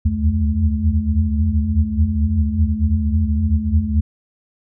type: tone cluster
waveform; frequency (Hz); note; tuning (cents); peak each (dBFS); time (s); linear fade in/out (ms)
sine; 73.4 / 78 / 83.1 / 86.6 / 215.2; D2 / D#2 / E2 / F2 / A3; 0 / +5 / +15 / -14 / -38; -21; 0.05-4.01; 10
effects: none